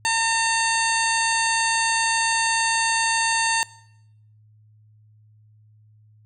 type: harmonic tone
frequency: 907 Hz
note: A#5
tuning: 48 cents flat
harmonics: 1 / 2 / 3 / 4 / 5 / 7 / 8 / 9 / 10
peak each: -23 / -25 / -27 / -32 / -28 / -31 / -34 / -31 / -36 dBFS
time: 0.05-3.63 s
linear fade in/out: 0 ms
effects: noise-tail reverb RT60 0.8 s tail -21 dB re dry + added 107 Hz sine -51 dBFS peak until 6.25 s